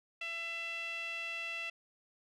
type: tone with band-pass filter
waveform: sawtooth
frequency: 670 Hz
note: E5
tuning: 28 cents sharp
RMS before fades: -40 dBFS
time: 0.21-1.7 s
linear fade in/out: 5 ms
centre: 2600 Hz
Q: 5.6
effects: none